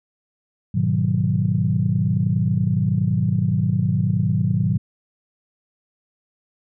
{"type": "chord", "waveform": "sine", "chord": "G# minor seventh", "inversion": "none", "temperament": "equal", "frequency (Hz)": [103.83, 123.47, 155.56, 185], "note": ["G#2", "B2", "D#3", "F#3"], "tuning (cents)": [0, 0, 0, 0], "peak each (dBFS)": -22, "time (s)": [0.74, 4.78], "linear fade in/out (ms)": 10, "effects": ["tanh soft clip ceiling -6 dBFS"]}